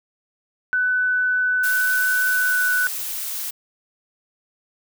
sine tone with pitch glide, 1499 to 1487.8 Hz, F#6 to F#6, +22 to +9 cents, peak -17 dBFS, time 0.73-2.87 s, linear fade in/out 0 ms, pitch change -13 cents, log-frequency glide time 2.31-2.64 s
blue noise, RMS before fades -28 dBFS, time 1.63-3.51 s, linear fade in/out 10 ms
effects none

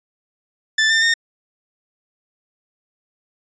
sawtooth tone with pitch steps, 1760 / 1795.9 / 1832.6 Hz, A6 / A6 / A#6, 0 / +35 / -30 cents, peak -10 dBFS, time 0.78-1.14 s, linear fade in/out 5 ms, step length 120 ms, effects resampled to 16000 Hz

